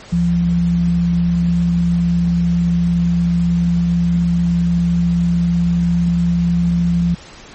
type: tone pair together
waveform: sine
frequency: 69.3 / 172.47 Hz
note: C#2 / F3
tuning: 0 / -21 cents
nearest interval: octave + major third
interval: 1579 cents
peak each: -23 / -12 dBFS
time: 0.12-7.15 s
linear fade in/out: 10 ms
effects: pink hiss -38 dBFS RMS until 7.54 s + MP3 32 kbps